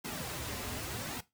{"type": "noise with flanger", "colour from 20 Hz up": "pink", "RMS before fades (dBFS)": -39, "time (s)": [0.04, 1.21], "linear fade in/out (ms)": 10, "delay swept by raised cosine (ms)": [1.7, 6.3], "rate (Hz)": 0.86, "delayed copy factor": -0.6, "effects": ["noise-tail reverb RT60 0.2 s tail -17 dB re dry", "high-pass 60 Hz 12 dB/octave"]}